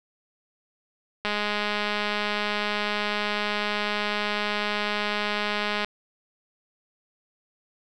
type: click train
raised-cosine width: 0.3 ms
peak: -11 dBFS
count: 957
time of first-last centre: 1.25-5.846 s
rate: 208 Hz
effects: none